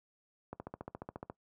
click train, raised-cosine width 1 ms, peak -27 dBFS, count 12, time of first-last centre 0.53-1.299 s, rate 14.3 Hz, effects noise-tail reverb RT60 0.1 s tail -20 dB re dry + high-pass 80 Hz 12 dB/octave

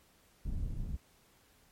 pink low-pass noise, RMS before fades -36 dBFS, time 0.45-0.97 s, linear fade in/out 10 ms, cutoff 130 Hz, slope 12 dB/octave, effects pink hiss -66 dBFS RMS until 1.71 s + MP3 64 kbps

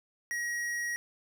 sine tone with hard clipping, 1900 Hz, A#6, 33 cents sharp, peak -33 dBFS, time 0.31-0.96 s, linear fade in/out 0 ms, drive 12 dB, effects none

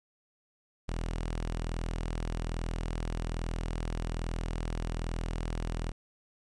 sawtooth tone, 41.2 Hz, E1, in tune, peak -28 dBFS, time 0.88-5.92 s, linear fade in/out 10 ms, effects resampled to 22050 Hz + 11-bit

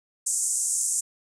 pink band-pass noise, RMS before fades -26 dBFS, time 0.26-1.01 s, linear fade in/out 10 ms, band 6800 to 9400 Hz, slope 48 dB/octave, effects none

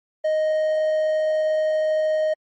triangle tone, 622.3 Hz, D#5, in tune, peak -16 dBFS, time 0.24-2.34 s, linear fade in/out 10 ms, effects MP3 32 kbps

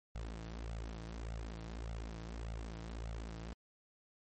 sawtooth tone with flanger, 55.9 Hz, A1, 28 cents sharp, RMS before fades -44 dBFS, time 0.15-3.53 s, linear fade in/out 0 ms, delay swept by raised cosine 1.4 to 6.4 ms, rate 1.7 Hz, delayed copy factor +0.85, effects MP3 32 kbps

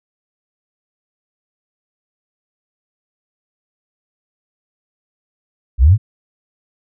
sine exponential sweep, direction up, 54 to 119.7 Hz, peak -5 dBFS, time 5.78-5.98 s, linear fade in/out 50 ms, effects none

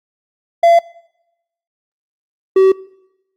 triangle tone pair in turn, 680 / 381.6 Hz, F5 / G4, -46 / -47 cents, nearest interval minor seventh, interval 1001 cents, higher first, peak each -4 dBFS, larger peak neither, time 0.63-0.79 / 2.56-2.72 s, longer neither, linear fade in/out 5 ms, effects noise-tail reverb RT60 0.9 s tail -23 dB re dry + Opus 32 kbps

